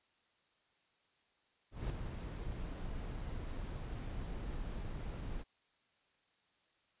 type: noise with ADSR envelope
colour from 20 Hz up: brown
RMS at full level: -36 dBFS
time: 1.71-5.44 s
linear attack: 190 ms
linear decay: 4 ms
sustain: -6 dB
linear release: 33 ms
effects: white hiss -75 dBFS RMS until 7 s + resampled to 8000 Hz